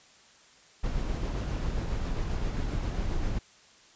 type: noise with tremolo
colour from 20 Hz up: brown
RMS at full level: -29 dBFS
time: 0.83-3.39 s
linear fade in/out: 10 ms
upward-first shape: sine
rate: 7.5 Hz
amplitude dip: 25%
effects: white hiss -57 dBFS RMS until 3.95 s + resampled to 16000 Hz